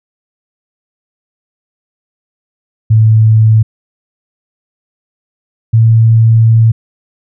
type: tone pair in turn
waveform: sine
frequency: 110.1 / 113.06 Hz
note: A2 / A2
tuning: +2 / +48 cents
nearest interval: unison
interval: 46 cents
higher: second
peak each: -3 dBFS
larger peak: neither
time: 2.9-3.63 / 5.73-6.72 s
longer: second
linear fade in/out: 10 ms
effects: none